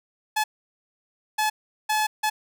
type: tone bursts at uneven times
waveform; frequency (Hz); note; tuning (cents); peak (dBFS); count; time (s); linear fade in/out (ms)
sawtooth; 858; A5; -44; -17; 4; 0.36-0.44 / 1.38-1.5 / 1.89-2.07 / 2.23-2.3; 10
effects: none